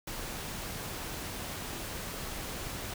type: noise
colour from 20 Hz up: pink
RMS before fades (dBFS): -39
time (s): 0.07-2.94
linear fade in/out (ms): 5
effects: none